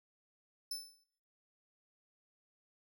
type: tone with exponential decay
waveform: sawtooth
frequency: 5274 Hz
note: E8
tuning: in tune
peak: -33 dBFS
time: 0.71-1.04 s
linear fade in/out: 5 ms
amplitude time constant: 70 ms
effects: noise-tail reverb RT60 0.8 s tail -26 dB re dry